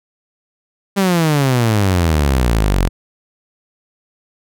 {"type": "exponential sweep", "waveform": "sawtooth", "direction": "down", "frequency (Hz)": [201.5, 42.49], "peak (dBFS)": -8, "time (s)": [0.96, 2.89], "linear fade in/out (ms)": 20, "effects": []}